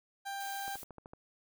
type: tone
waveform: 30% pulse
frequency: 791 Hz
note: G5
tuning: 15 cents sharp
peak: -35 dBFS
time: 0.25-0.77 s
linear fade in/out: 20 ms
type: noise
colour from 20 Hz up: blue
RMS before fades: -48 dBFS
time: 0.4-0.84 s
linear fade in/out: 5 ms
type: click train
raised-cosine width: 1 ms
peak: -34 dBFS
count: 7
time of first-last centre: 0.68-1.135 s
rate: 13.2 Hz
effects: none